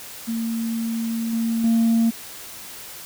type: tone with level steps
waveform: sine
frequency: 228.3 Hz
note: A#3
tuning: 36 cents flat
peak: -22 / -19 / -13 dBFS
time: 0.27-2.11 s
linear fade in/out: 20 ms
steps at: 1.33 / 1.64 s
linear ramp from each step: 2 ms
effects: tanh soft clip ceiling -13 dBFS + white hiss -38 dBFS RMS until 3.05 s